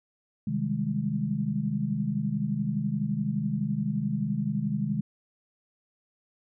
sine chord, Ab major seventh, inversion first, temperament equal, 130.81 / 155.56 / 196 / 207.7 Hz, C3 / Eb3 / G3 / Ab3, 0 / 0 / 0 / 0 cents, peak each -33 / -31 / -34 / -29 dBFS, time 0.47-5.01 s, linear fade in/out 5 ms, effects none

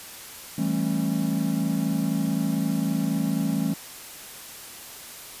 triangle chord, A dominant seventh, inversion second, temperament equal with one note detuned, 164.81 / 196 / 220 / 271.9 Hz, E3 / G3 / A3 / C#4, 0 / 0 / 0 / -33 cents, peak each -26 dBFS, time 0.58-3.74 s, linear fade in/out 5 ms, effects white hiss -41 dBFS RMS until 5.4 s + resampled to 32000 Hz

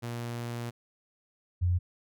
sawtooth / sine tone pair in turn, 118.7 / 88.92 Hz, A#2 / F2, +32 / +32 cents, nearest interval perfect fourth, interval 500 cents, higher first, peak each -30 / -23 dBFS, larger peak second, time 0.02-0.71 / 1.61-1.79 s, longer first, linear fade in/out 20 ms, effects none

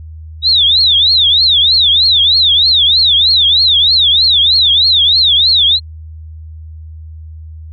sine tone with vibrato, 3729 Hz, A#7, in tune, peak -6 dBFS, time 0.42-5.8 s, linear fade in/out 50 ms, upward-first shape triangle, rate 3.2 Hz, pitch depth 270 cents each way, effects added 79 Hz sine -27 dBFS peak until 7.72 s

